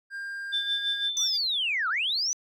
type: tone with pitch glide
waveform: triangle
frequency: 1600 to 1627 Hz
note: G6 to G#6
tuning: +35 to -36 cents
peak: -31 dBFS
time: 0.1-1.1 s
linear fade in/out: 50 ms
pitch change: +29 cents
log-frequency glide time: 0.47-0.75 s
type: tone with tremolo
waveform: sine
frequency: 3541 Hz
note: A7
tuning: 10 cents sharp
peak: -23 dBFS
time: 0.52-1.38 s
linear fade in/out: 20 ms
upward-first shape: sine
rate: 6 Hz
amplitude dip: 65%
type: linear two-way sweep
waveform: sine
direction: down then up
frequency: 6110 to 1240 to 6110 Hz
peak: -24 dBFS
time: 1.17-2.33 s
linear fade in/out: 0 ms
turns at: 1.89 s
effects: tanh soft clip ceiling -18 dBFS